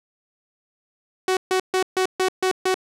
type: tone bursts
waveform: sawtooth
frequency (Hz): 373.8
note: F#4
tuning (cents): +18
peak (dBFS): -14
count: 7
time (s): 1.28-2.743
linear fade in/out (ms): 2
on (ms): 89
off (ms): 140
effects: low-pass 10000 Hz 12 dB/octave